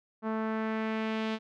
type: tone with low-pass filter sweep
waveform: sawtooth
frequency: 220 Hz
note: A3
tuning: in tune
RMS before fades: -32 dBFS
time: 0.22-1.39 s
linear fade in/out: 50 ms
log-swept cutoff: 1200 to 3500 Hz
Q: 1.5
effects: none